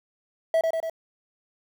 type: tone with echo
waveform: triangle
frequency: 652 Hz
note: E5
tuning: 19 cents flat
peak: -16 dBFS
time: 0.54-0.61 s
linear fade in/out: 2 ms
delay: 96 ms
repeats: 3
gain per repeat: -3 dB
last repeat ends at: 0.898 s
effects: 8-bit